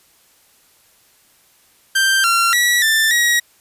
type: tone with pitch steps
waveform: sawtooth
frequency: 1571 / 1370 / 1935 / 1775 / 1904 Hz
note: G6 / F6 / B6 / A6 / A#6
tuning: +3 / -34 / -36 / +15 / +36 cents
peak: -9 dBFS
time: 1.95-3.4 s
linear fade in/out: 10 ms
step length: 290 ms
effects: white hiss -54 dBFS RMS until 3.6 s + resampled to 32000 Hz